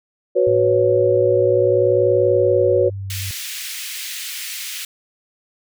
sine chord, F# suspended fourth, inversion none, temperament equal, 370 / 493.9 / 554.4 Hz, F#4 / B4 / C#5, 0 / 0 / 0 cents, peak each -17 dBFS, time 0.35-2.9 s, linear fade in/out 20 ms
sine tone with pitch glide, 109 to 96.55 Hz, A2 to G2, -16 to -26 cents, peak -25 dBFS, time 0.47-3.31 s, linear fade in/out 0 ms, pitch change -210 cents, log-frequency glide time 2-3.12 s
pink high-pass noise, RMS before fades -29 dBFS, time 3.1-4.85 s, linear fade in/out 2 ms, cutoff 2100 Hz, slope 24 dB/octave
effects none

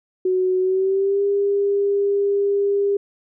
sine tone with pitch glide, 370.4 to 401.6 Hz, F#4 to G4, +2 to +42 cents, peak -16 dBFS, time 0.25-2.97 s, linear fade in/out 5 ms, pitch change +140 cents, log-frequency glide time 0.6-1.22 s, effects none

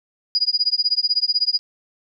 sine tone with tremolo, 4900 Hz, D#8, 27 cents flat, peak -13 dBFS, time 0.35-1.59 s, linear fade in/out 0 ms, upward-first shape sine, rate 16 Hz, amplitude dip 100%, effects none

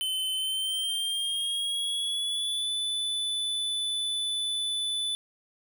square tone with pitch glide, 3057 to 3491 Hz, G7 to A7, -44 to -14 cents, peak -28 dBFS, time 0.01-5.15 s, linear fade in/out 0 ms, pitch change +230 cents, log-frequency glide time 0.34-2.7 s, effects none

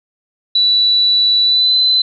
sine tone with pitch glide, 3951 to 4032 Hz, B7 to B7, 0 to +35 cents, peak -9 dBFS, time 0.55-2.02 s, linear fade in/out 5 ms, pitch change +35 cents, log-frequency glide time 1.43-1.76 s, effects none

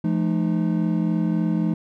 triangle tone cluster, 171 / 214.6 / 307.5 Hz, F3 / A3 / D#4, -36 / -43 / -20 cents, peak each -20 / -22 / -24 dBFS, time 0.04-1.74 s, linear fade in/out 5 ms, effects none

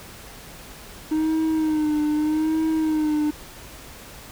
triangle tone with vibrato, 309.2 Hz, D#4, 11 cents flat, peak -17 dBFS, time 1.11-3.31 s, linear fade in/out 10 ms, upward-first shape sine, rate 0.81 Hz, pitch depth 51 cents each way, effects added 50 Hz sine -50 dBFS peak until 4.31 s + pink hiss -42 dBFS RMS until 4.31 s

